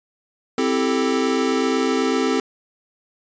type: chord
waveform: square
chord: A minor seventh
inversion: first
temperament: equal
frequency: 261.6 / 329.6 / 392 / 440 Hz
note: C4 / E4 / G4 / A4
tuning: 0 / 0 / 0 / 0 cents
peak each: -22 / -27 / -25 / -24 dBFS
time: 0.58-2.4 s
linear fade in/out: 2 ms
effects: resampled to 16000 Hz